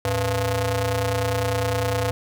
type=ring-modulated tone; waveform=sawtooth; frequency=192.7 Hz; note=G3; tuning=29 cents flat; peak=-14 dBFS; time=0.05-2.11 s; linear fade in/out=0 ms; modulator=304 Hz; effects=none